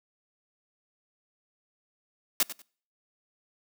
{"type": "noise with echo", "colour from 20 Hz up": "white", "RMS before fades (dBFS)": -23, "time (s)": [2.4, 2.43], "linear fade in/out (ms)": 2, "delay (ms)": 95, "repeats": 2, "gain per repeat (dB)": -14, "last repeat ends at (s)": 2.62, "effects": ["noise-tail reverb RT60 0.5 s tail -26 dB re dry", "high-pass 200 Hz 12 dB/octave"]}